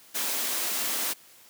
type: high-pass noise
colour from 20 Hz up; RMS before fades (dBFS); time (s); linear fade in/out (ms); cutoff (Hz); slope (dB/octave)
white; -29; 0.14-1.14; 20; 200; 96
effects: white hiss -54 dBFS RMS until 1.49 s + high-pass 80 Hz 12 dB/octave